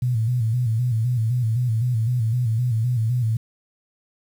sine tone with vibrato, 117.7 Hz, A#2, 17 cents sharp, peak -18 dBFS, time 0.02-3.37 s, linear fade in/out 5 ms, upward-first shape square, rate 3.9 Hz, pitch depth 94 cents each way, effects 8-bit

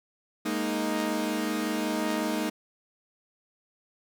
sawtooth chord, Ab suspended second, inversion none, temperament equal, 207.7 / 233.1 / 311.1 Hz, Ab3 / Bb3 / Eb4, 0 / 0 / 0 cents, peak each -29 / -28 / -26 dBFS, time 0.45-2.5 s, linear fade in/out 10 ms, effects none

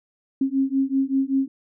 sine beating tone pair, 267 / 272.2 Hz, C4 / C#4, +35 / -31 cents, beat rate 5.2 Hz, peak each -22 dBFS, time 0.41-1.48 s, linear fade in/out 5 ms, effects none

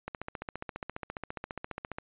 click train, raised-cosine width 0.5 ms, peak -21 dBFS, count 29, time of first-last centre 0.08-1.985 s, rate 14.7 Hz, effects resampled to 8000 Hz

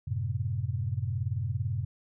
sine chord, F# diminished, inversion none, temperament equal, 92.5 / 110 / 130.81 Hz, F#2 / A2 / C3, 0 / 0 / 0 cents, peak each -33 / -32 / -33 dBFS, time 0.07-1.85 s, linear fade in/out 10 ms, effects none

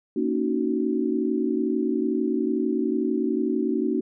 sine chord, D# minor seventh, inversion second, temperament just, 233.3 / 280 / 311.1 / 373.4 Hz, A#3 / C#4 / D#4 / F#4, +2 / +18 / 0 / +16 cents, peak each -27 dBFS, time 0.16-4.01 s, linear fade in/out 5 ms, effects none

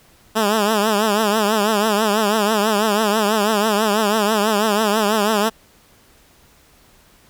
10% pulse tone with vibrato, 212.1 Hz, G#3, 37 cents sharp, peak -7 dBFS, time 0.35-5.5 s, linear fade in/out 20 ms, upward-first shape triangle, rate 6.1 Hz, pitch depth 120 cents each way, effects pink hiss -52 dBFS RMS until 7.29 s

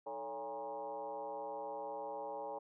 sine tone with frequency modulation, 690 Hz, F5, 21 cents flat, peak -40 dBFS, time 0.06-2.59 s, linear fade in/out 10 ms, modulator 126 Hz, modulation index 2.1, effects none

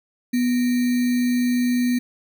sine tone with sample-and-hold, 245.7 Hz, B3, 9 cents flat, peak -17 dBFS, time 0.33-1.99 s, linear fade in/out 10 ms, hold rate 2100 Hz, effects none

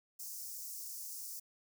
white high-pass noise, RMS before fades -45 dBFS, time 0.19-1.4 s, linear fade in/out 10 ms, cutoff 5100 Hz, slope 48 dB/octave, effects none

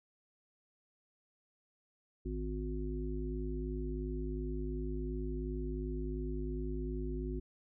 harmonic tone with a mistuned harmonic, 51.4 Hz, G#1, 17 cents flat, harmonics 1 / 3 / 5 / 7, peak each -37 / -45 / -43 / -42 dBFS, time 2.25-7.4 s, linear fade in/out 10 ms, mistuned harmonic 1, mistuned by +110 cents, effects none

